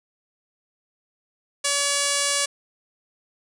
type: tone with low-pass filter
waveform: 5% pulse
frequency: 568 Hz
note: C#5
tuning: 42 cents sharp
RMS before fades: -23 dBFS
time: 1.64-2.46 s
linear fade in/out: 10 ms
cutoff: 9600 Hz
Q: 4
effects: none